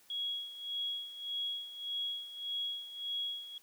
sine tone with tremolo, 3322 Hz, G#7, in tune, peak -33 dBFS, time 0.1-3.58 s, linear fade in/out 2 ms, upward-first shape sine, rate 1.7 Hz, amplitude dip 75%, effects white hiss -64 dBFS RMS until 3.62 s + high-pass 150 Hz 12 dB/octave

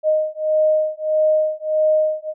sine beating tone pair, 619 / 620.6 Hz, D#5 / D#5, -9 / -5 cents, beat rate 1.6 Hz, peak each -18 dBFS, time 0.03-2.34 s, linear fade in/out 50 ms, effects none

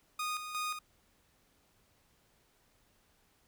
sawtooth tone with tremolo, 1236 Hz, D#6, 12 cents flat, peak -30 dBFS, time 0.19-0.79 s, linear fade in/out 5 ms, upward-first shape square, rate 2.8 Hz, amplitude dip 55%, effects pink hiss -70 dBFS RMS until 3.47 s

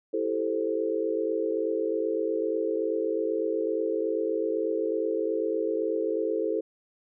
sine chord, A minor seventh, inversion second, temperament equal, 329.6 / 392 / 440 / 523.3 Hz, E4 / G4 / A4 / C5, 0 / 0 / 0 / 0 cents, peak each -31 / -33 / -28 / -32 dBFS, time 0.13-6.61 s, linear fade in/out 10 ms, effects none

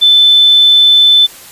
sine tone, 3520 Hz, A7, in tune, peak -3 dBFS, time 0.01-1.27 s, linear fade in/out 20 ms, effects white hiss -34 dBFS RMS until 1.51 s + resampled to 32000 Hz

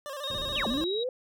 25% pulse tone with vibrato, 564 Hz, C#5, 30 cents sharp, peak -32 dBFS, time 0.06-0.84 s, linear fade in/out 0 ms, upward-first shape square, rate 14 Hz, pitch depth 77 cents each way
sine tone with pitch glide, 3729 to 3832 Hz, A#7 to A#7, 0 to +47 cents, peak -32 dBFS, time 0.23-1.04 s, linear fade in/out 10 ms, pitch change +47 cents, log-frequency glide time 0.37-0.83 s
pink low-pass noise, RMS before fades -41 dBFS, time 0.3-0.84 s, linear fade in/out 0 ms, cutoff 440 Hz, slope 12 dB/octave
sine linear two-way sweep, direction down then up, 3520 to 209.6 to 524 Hz, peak -28 dBFS, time 0.55-1.09 s, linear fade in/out 2 ms, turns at 0.67 s
effects none

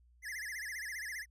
square tone with vibrato, 1872 Hz, A#6, 7 cents sharp, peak -40 dBFS, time 0.22-1.26 s, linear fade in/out 50 ms, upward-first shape sine, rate 15 Hz, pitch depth 200 cents each way, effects added 60 Hz sine -62 dBFS peak until 1.3 s + resampled to 32000 Hz

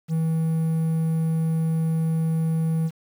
triangle tone with quantisation, 161.6 Hz, E3, 34 cents flat, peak -18 dBFS, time 0.08-2.91 s, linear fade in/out 50 ms, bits 8, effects none

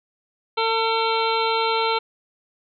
harmonic tone, 450.8 Hz, A4, 42 cents sharp, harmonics 1 / 2 / 3 / 5 / 6 / 7 / 8 / 9, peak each -24 / -23 / -26 / -30 / -33 / -32 / -34 / -30 dBFS, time 0.57-1.99 s, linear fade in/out 10 ms, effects none

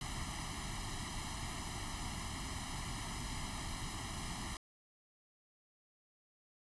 pink noise with comb filter, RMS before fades -42 dBFS, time 0.01-4.57 s, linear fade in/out 2 ms, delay 0.99 ms, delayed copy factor +1, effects resampled to 24000 Hz

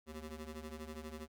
20% pulse ring-modulated tone, 154.7 Hz, D#3, 10 cents flat, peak -37 dBFS, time 0.06-1.28 s, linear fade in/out 50 ms, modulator 83.5 Hz, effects none

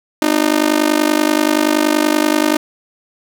sawtooth tone with amplitude modulation, 305.1 Hz, D#4, 34 cents flat, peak -4 dBFS, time 0.22-2.57 s, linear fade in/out 2 ms, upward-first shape sine, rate 50.5 Hz, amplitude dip 95%, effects none

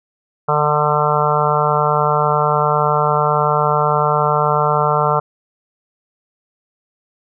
harmonic tone, 149.4 Hz, D3, 30 cents sharp, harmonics 1 / 3 / 4 / 5 / 6 / 7 / 8 / 9, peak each -21 / -21 / -21 / -21 / -21 / -21 / -21 / -21 dBFS, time 0.48-5.2 s, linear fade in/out 10 ms, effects none

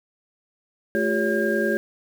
sine tone cluster, 217.9 / 352.3 / 402.7 / 561 / 1612 Hz, A3 / F4 / G4 / C#5 / G6, -17 / +15 / +47 / +21 / +48 cents, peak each -26 dBFS, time 0.95-1.77 s, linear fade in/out 0 ms, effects 7-bit

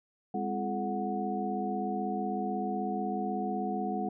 sine tone cluster, 202.6 / 258.7 / 343.9 / 430.2 / 736 Hz, G#3 / C4 / F4 / A4 / F#5, -43 / -19 / -27 / -39 / -9 cents, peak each -34 / -39 / -39 / -39 / -34 dBFS, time 0.34-4.09 s, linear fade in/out 5 ms, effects none

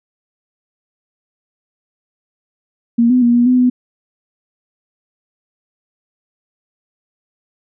sine tone with pitch steps, 234.3 / 251.4 / 238.3 / 240.5 / 251.9 / 249.4 Hz, A#3 / B3 / A#3 / B3 / B3 / B3, +9 / +31 / +38 / -46 / +34 / +17 cents, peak -8 dBFS, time 2.98-3.7 s, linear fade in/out 10 ms, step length 120 ms, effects none

